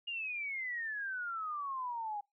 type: exponential sweep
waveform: sine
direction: down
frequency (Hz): 2855 to 810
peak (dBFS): -36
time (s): 0.07-2.21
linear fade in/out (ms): 10
effects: noise-tail reverb RT60 0.2 s tail -25 dB re dry